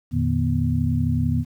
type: tone cluster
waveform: sine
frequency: 84 / 115.2 / 150.7 / 242.3 Hz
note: E2 / A#2 / D3 / B3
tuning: +33 / -20 / +45 / -33 cents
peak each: -24 dBFS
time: 0.11-1.45 s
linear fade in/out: 50 ms
effects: 9-bit